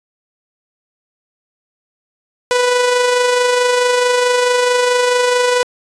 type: tone with amplitude modulation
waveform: sawtooth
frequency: 493.9 Hz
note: B4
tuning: in tune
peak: -6 dBFS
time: 2.51-5.63 s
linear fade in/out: 0 ms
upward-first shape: sine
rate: 24.6 Hz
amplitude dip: 35%
effects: resampled to 22050 Hz